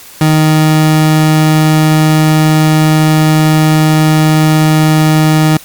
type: tone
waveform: 30% pulse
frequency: 155.56 Hz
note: D#3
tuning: in tune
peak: -3 dBFS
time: 0.21-5.57 s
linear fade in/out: 2 ms
effects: white hiss -34 dBFS RMS until 5.64 s + Opus 48 kbps